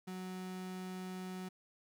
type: tone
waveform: 35% pulse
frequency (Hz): 185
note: F#3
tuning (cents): 0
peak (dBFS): -40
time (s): 0.07-1.49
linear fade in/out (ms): 10
effects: none